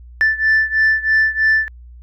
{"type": "beating tone pair", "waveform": "sine", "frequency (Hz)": [1760, 1763.1], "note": ["A6", "A6"], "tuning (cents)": [0, 3], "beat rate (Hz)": 3.1, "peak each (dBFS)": [-13, -15], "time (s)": [0.21, 1.68], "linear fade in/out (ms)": 0, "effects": ["tanh soft clip ceiling -8 dBFS", "added 60 Hz sine -36 dBFS peak until 2.02 s"]}